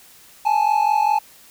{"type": "tone pair together", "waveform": "triangle", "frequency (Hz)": [830.6, 875.6], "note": ["G#5", "A5"], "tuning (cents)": [0, -9], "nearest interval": "minor second", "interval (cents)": 91, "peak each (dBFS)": -16, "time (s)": [0.45, 1.19], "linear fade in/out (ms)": 10, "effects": ["white hiss -48 dBFS RMS until 1.5 s"]}